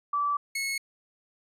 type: tone pair in turn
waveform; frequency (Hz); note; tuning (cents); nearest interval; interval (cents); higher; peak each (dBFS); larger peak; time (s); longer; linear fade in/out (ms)
sine / sawtooth; 1158 / 2186; D6 / C#7; -25 / -25; major seventh; 1100; second; -24 / -25; first; 0.13-0.37 / 0.55-0.78; first; 5
effects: resampled to 32000 Hz